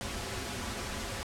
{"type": "noise with comb filter", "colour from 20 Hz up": "pink", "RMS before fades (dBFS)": -37, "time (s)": [0.01, 1.23], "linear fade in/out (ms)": 0, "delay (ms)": 6.5, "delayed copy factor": -0.65, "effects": ["low-pass 9000 Hz 12 dB/octave"]}